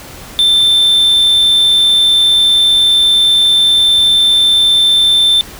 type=tone; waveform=triangle; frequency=3555 Hz; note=A7; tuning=17 cents sharp; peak=-5 dBFS; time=0.39-5.41 s; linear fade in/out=0 ms; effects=pink hiss -32 dBFS RMS until 5.59 s